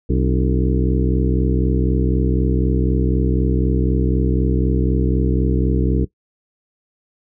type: harmonic tone with a mistuned harmonic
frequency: 64 Hz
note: C2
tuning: 38 cents flat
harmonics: 1 / 2 / 3 / 4 / 5 / 6 / 7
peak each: -18 / -21 / -23 / -24 / -25 / -26 / -26 dBFS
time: 0.09-6.05 s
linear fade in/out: 10 ms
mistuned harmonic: 4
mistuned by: +130 cents
effects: noise-tail reverb RT60 0.1 s tail -17 dB re dry